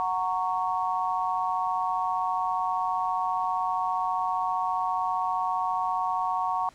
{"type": "chord", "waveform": "sine", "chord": "F# major", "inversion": "none", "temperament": "just", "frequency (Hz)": [740, 925, 1110], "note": ["F#5", "A#5", "C#6"], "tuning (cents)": [0, -14, 2], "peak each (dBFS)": -29, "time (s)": [0, 6.69], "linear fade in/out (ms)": 0, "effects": ["pink hiss -56 dBFS RMS until 6.74 s", "low-pass 8000 Hz 12 dB/octave"]}